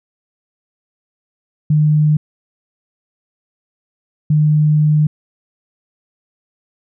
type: tone bursts at uneven times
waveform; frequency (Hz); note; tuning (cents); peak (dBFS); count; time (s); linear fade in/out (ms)
sine; 151.7; D#3; -44; -9; 2; 1.7-2.17 / 4.3-5.07; 5
effects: none